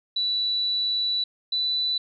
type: tone pair in turn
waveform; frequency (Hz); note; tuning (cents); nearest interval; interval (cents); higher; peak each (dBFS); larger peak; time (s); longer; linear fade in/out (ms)
sine; 3951 / 3978; B7 / B7; 0 / +12; unison; 12; second; -22; neither; 0.16-1.24 / 1.52-1.98; first; 5
effects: none